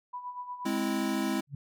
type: tone with tremolo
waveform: sine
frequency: 987.8 Hz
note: B5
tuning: in tune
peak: -34 dBFS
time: 0.13-0.8 s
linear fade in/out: 10 ms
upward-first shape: sine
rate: 8.4 Hz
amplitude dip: 65%
type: chord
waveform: square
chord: Ab augmented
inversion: none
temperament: equal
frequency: 207.7 / 261.6 / 329.6 Hz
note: Ab3 / C4 / E4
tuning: 0 / 0 / 0 cents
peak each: -33 dBFS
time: 0.65-1.41 s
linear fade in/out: 10 ms
type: tone with exponential growth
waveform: sine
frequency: 140.4 Hz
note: C#3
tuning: 22 cents sharp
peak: -32 dBFS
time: 1.47-1.55 s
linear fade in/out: 5 ms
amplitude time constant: 16 ms
effects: none